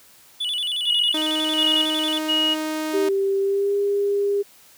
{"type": "tone with vibrato", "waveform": "triangle", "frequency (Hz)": 3191, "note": "G7", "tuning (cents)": 30, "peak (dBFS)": -21, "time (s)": [0.4, 2.19], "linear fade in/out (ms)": 10, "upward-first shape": "square", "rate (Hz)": 11, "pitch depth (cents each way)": 140}
{"type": "tone bursts", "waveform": "sine", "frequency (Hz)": 2894, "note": "F#7", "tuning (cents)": -39, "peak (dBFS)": -18, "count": 3, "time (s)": [0.86, 2.55], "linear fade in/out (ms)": 20, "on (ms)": 270, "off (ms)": 440}
{"type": "tone", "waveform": "sawtooth", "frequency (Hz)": 311.1, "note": "D#4", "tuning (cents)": 0, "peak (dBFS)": -20, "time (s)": [1.14, 3.09], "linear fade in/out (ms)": 5}
{"type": "tone with pitch glide", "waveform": "sine", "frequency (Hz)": [392, 403.3], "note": ["G4", "G4"], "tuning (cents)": [0, 49], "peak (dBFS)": -18, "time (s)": [2.93, 4.43], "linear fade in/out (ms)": 20, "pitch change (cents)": 49, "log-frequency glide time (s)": [3.4, 3.75]}
{"effects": ["white hiss -51 dBFS RMS until 4.77 s", "high-pass 60 Hz 12 dB/octave"]}